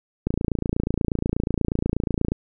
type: click train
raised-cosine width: 3 ms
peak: -9 dBFS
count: 59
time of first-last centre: 0.27-2.319 s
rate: 28.3 Hz
effects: none